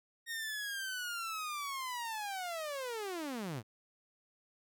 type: linear sweep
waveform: sawtooth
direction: down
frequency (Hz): 1864.7 to 99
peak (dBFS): -34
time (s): 0.26-3.63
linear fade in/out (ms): 50
effects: none